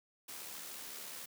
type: noise with amplitude modulation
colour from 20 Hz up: white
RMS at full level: -45 dBFS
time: 0.28-1.26 s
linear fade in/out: 10 ms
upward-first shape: sine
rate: 74 Hz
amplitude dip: 35%
effects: high-pass 150 Hz 12 dB/octave